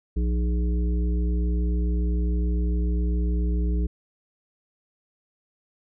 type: harmonic tone with a mistuned harmonic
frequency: 59.7 Hz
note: A#1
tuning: 42 cents sharp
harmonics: 1 / 3 / 5 / 7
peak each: -21 / -31 / -35 / -38 dBFS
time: 0.16-3.87 s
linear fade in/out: 10 ms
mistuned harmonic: 5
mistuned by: +70 cents
effects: none